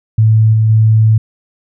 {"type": "tone with level steps", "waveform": "sine", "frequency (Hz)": 110, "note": "A2", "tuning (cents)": 0, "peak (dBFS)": [-5, -7, -5], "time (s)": [0.18, 1.18], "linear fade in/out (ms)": 5, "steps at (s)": [0.53, 0.69], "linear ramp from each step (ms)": 10, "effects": []}